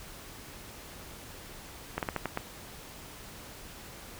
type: slowing click train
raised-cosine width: 0.5 ms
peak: -15 dBFS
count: 6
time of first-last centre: 1.98-2.374 s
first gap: 48 ms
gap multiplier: 1.25
effects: pink hiss -47 dBFS RMS until 4.19 s